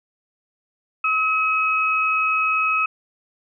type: tone pair together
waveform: sine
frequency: 1281 / 2552 Hz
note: E6 / D#7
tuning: -50 / +43 cents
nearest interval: octave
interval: 1193 cents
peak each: -20 dBFS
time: 1.04-2.86 s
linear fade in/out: 5 ms
effects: none